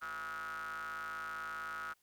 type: ring-modulated tone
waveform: square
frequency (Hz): 77.1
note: D#2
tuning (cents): -15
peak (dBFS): -38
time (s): 0.01-1.94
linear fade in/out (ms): 20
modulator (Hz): 1360
effects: white hiss -75 dBFS RMS until 2.02 s